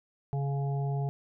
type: harmonic tone with a mistuned harmonic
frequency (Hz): 139.9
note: C#3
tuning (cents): +16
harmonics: 1 / 3 / 5 / 6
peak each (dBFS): -28 / -40 / -41 / -45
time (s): 0.33-1.09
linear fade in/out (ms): 0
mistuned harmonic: 1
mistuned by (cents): -16
effects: none